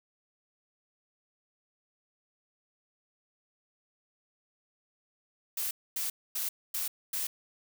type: noise bursts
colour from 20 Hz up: blue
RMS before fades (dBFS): -33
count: 5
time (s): 5.57-7.27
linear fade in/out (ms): 5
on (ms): 140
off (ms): 250
effects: none